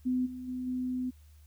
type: tone with level steps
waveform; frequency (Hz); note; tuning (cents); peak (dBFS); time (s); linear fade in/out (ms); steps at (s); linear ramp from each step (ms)
sine; 253.1; B3; +43; -26 / -38 / -33 / -30; 0.05-1.11; 20; 0.25 / 0.47 / 0.66; 20
effects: added 75 Hz sine -53 dBFS peak until 1.46 s + white hiss -68 dBFS RMS until 1.46 s